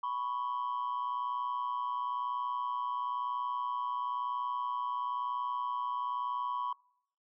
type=tone pair together; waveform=sine; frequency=987.7 / 1108.7 Hz; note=B5 / C#6; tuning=0 / 0 cents; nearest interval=major second; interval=200 cents; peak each=-33 / -34 dBFS; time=0.03-6.73 s; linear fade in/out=5 ms; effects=noise-tail reverb RT60 0.7 s tail -25 dB re dry + tanh soft clip ceiling -28 dBFS